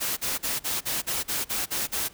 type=noise bursts; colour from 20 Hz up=white; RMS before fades=-28 dBFS; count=10; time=0-2.087 s; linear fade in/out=20 ms; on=170 ms; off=43 ms; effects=pink hiss -52 dBFS RMS until 2.13 s